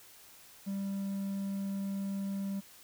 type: tone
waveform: triangle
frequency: 196.6 Hz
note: G3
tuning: 5 cents sharp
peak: -31 dBFS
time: 0.66-2.61 s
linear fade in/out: 20 ms
effects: white hiss -56 dBFS RMS until 2.83 s

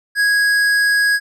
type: tone with tanh clipping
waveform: sine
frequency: 1656 Hz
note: G#6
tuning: 5 cents flat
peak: -14 dBFS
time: 0.15-1.2 s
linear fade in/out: 50 ms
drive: 14 dB
effects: none

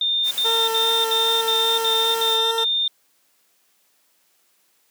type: tone bursts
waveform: sine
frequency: 3621 Hz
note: A7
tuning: 49 cents sharp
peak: -18 dBFS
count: 8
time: 0.01-2.879 s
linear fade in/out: 2 ms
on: 300 ms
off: 67 ms
type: noise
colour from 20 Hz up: white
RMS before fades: -33 dBFS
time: 0.23-2.39 s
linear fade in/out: 50 ms
type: tone with vibrato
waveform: 20% pulse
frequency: 452 Hz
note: A4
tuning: 47 cents sharp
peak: -17 dBFS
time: 0.44-2.65 s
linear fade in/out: 20 ms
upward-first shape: sine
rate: 2.5 Hz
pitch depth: 12 cents each way
effects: white hiss -63 dBFS RMS until 4.9 s + high-pass 200 Hz 12 dB/octave

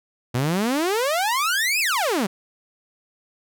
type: exponential two-way sweep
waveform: sawtooth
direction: up then down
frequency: 116.54 to 2668 to 177.5 Hz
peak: -16 dBFS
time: 0.34-2.27 s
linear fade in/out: 10 ms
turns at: 1.8 s
effects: none

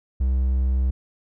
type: tone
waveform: triangle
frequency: 64.6 Hz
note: C2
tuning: 21 cents flat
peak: -16 dBFS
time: 0.2-0.91 s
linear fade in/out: 10 ms
effects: none

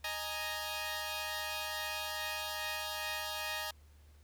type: chord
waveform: 10% pulse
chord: D# suspended fourth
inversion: none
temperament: equal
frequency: 622.3 / 830.6 / 932.3 Hz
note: D#5 / G#5 / A#5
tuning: 0 / 0 / 0 cents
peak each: -33 dBFS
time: 0.04-3.71 s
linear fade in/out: 5 ms
effects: added 74 Hz sine -57 dBFS peak until 4.23 s + pink hiss -69 dBFS RMS until 4.23 s

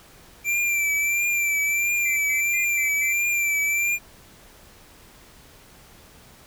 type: tone with vibrato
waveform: square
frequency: 2349 Hz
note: D7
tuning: in tune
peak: -21 dBFS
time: 0.44-3.99 s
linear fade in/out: 50 ms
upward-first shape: triangle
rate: 1.5 Hz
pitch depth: 47 cents each way
type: tone bursts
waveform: sine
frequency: 2065 Hz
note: C7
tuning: 23 cents flat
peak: -29 dBFS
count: 5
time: 2.05-3.13 s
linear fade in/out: 10 ms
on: 120 ms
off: 120 ms
effects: pink hiss -50 dBFS RMS until 6.46 s

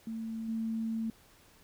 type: tone with level steps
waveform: sine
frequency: 224.3 Hz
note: A3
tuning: 34 cents sharp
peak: -35 / -31 dBFS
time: 0.07-1.1 s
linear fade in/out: 2 ms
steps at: 0.48 s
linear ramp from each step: 10 ms
effects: pink hiss -61 dBFS RMS until 1.63 s

